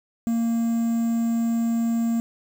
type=tone with quantisation; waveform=triangle; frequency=230.6 Hz; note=A#3; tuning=19 cents flat; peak=-18 dBFS; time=0.27-2.2 s; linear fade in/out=0 ms; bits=7; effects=none